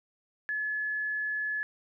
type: tone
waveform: sine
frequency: 1711 Hz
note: A6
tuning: 49 cents flat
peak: -29 dBFS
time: 0.49-1.63 s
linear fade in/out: 0 ms
effects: none